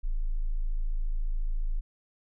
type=tone; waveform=sine; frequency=27.16 Hz; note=A0; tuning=22 cents flat; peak=-25 dBFS; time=0.03-1.81 s; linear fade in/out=20 ms; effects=none